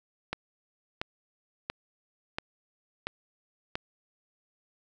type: click train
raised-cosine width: 0.3 ms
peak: -15 dBFS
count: 6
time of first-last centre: 0.33-3.755 s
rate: 1.46 Hz
effects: none